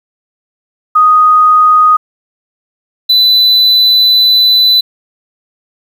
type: tone pair in turn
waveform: sine / triangle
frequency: 1244.5 / 3997 Hz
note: D#6 / B7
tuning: 0 / +20 cents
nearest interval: octave + minor sixth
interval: 2020 cents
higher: second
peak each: -3 dBFS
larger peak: neither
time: 0.95-1.97 / 3.09-4.81 s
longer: second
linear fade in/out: 10 ms
effects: 7-bit